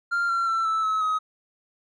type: tone with pitch steps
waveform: triangle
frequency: 1393 / 1366.7 / 1340.9 / 1315.6 / 1290.7 / 1266.4 Hz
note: F6 / F6 / E6 / E6 / E6 / D#6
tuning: -5 / -38 / +29 / -4 / -37 / +30 cents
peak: -19 dBFS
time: 0.11-1.19 s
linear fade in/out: 20 ms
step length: 180 ms
effects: tanh soft clip ceiling -15 dBFS + resampled to 22050 Hz